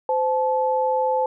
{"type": "tone pair together", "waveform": "sine", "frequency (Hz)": [515.5, 867], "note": ["C5", "A5"], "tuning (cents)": [-26, -26], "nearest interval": "major sixth", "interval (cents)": 900, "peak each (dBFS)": -21, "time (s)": [0.09, 1.26], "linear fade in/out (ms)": 2, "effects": []}